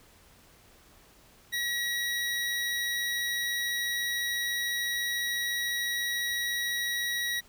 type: tone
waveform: 25% pulse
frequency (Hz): 1914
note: A#6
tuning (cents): +45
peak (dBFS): -25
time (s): 1.52-7.41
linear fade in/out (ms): 20
effects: pink hiss -58 dBFS RMS until 7.48 s